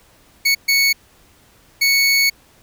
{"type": "tone bursts at uneven times", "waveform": "25% pulse", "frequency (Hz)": 2217, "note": "C#7", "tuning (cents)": 0, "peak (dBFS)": -9, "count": 3, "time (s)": [[0.45, 0.55], [0.68, 0.93], [1.81, 2.3]], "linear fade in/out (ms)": 10, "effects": ["pink hiss -52 dBFS RMS until 2.62 s"]}